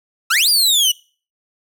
sawtooth exponential two-way sweep, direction up then down, 1244.5 to 4933 to 2889 Hz, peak -9 dBFS, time 0.3-0.92 s, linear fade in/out 10 ms, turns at 0.49 s, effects noise-tail reverb RT60 0.4 s tail -24 dB re dry

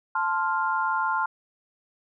sine chord, F major, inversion first, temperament equal, 880 / 1046.5 / 1396.9 Hz, A5 / C6 / F6, 0 / 0 / 0 cents, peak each -27 dBFS, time 0.15-1.26 s, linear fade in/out 5 ms, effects none

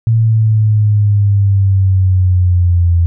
sine exponential sweep, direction down, 114.1 to 84.7 Hz, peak -7 dBFS, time 0.07-3.06 s, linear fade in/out 0 ms, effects none

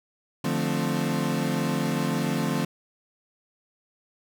35% pulse chord, D minor seventh, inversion none, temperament equal with one note detuned, 149.14 / 174.61 / 220 / 261.6 Hz, D3 / F3 / A3 / C4, +27 / 0 / 0 / 0 cents, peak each -28 dBFS, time 0.44-2.65 s, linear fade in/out 5 ms, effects none

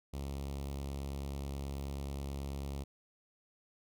sawtooth tone with notch filter, 69.3 Hz, C#2, in tune, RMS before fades -40 dBFS, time 0.13-2.84 s, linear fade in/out 10 ms, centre 1600 Hz, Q 1, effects none

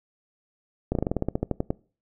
slowing click train, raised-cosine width 2 ms, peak -11 dBFS, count 14, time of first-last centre 0.92-1.705 s, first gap 32 ms, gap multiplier 1.1, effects noise-tail reverb RT60 0.4 s tail -23 dB re dry

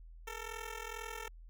10% pulse ring-modulated tone, 449 Hz, A4, 35 cents sharp, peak -31 dBFS, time 0.27-1.28 s, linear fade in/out 2 ms, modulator 21.1 Hz, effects added 41 Hz sine -50 dBFS peak until 1.49 s

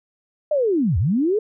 sine linear two-way sweep, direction down then up, 622.3 to 73.42 to 446.3 Hz, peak -16 dBFS, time 0.51-1.39 s, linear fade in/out 5 ms, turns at 0.98 s, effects none

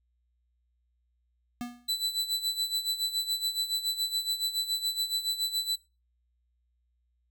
square tone with exponential decay, 242.1 Hz, B3, 34 cents flat, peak -31 dBFS, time 1.61-1.91 s, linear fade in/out 0 ms, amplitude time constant 64 ms
40% pulse tone with tremolo, 3987 Hz, B7, 16 cents sharp, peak -25 dBFS, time 1.88-5.76 s, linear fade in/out 10 ms, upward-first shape sine, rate 7.1 Hz, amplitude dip 75%
effects noise-tail reverb RT60 0.3 s tail -20 dB re dry + added 60 Hz sine -70 dBFS peak until 7.3 s

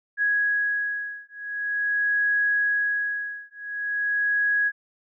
sine beating tone pair, 1663 / 1663.45 Hz, G#6 / G#6, +2 / +2 cents, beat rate 0.45 Hz, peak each -25 dBFS, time 0.17-4.72 s, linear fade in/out 50 ms, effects none

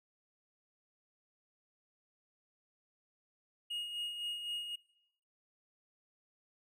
triangle tone with tremolo, 2869 Hz, F7, 46 cents sharp, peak -34 dBFS, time 3.7-4.76 s, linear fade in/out 10 ms, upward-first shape sine, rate 3.9 Hz, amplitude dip 50%, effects noise-tail reverb RT60 0.8 s tail -21 dB re dry

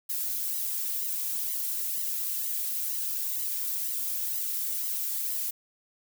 violet noise with flanger, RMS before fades -31 dBFS, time 0.09-5.51 s, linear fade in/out 10 ms, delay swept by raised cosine 0.98 to 2.58 ms, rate 2.1 Hz, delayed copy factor +1, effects none

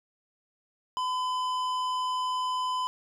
sine tone with tanh clipping, 1011 Hz, B5, 40 cents sharp, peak -29 dBFS, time 0.97-2.87 s, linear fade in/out 0 ms, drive 13 dB, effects none

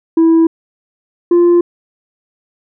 sine tone pair in turn, 327.9 / 347.4 Hz, E4 / F4, -9 / -9 cents, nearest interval minor second, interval 100 cents, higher second, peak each -3 dBFS, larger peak neither, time 0.17-0.47 / 1.31-1.61 s, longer neither, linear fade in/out 5 ms, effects tanh soft clip ceiling -5 dBFS

